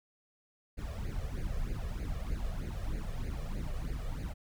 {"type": "noise with flanger", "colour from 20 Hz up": "brown", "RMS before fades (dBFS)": -36, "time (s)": [0.77, 4.34], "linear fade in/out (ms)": 20, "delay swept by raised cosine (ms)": [0.44, 1.74], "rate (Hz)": 3.2, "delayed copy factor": 0.8, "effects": []}